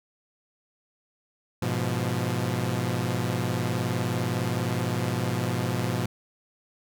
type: chord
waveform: sawtooth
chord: F diminished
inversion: first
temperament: equal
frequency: 103.83 / 123.47 / 174.61 Hz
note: Ab2 / Cb3 / F3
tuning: 0 / 0 / 0 cents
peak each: -27 / -24 / -27 dBFS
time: 1.62-6.06 s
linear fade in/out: 5 ms
effects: none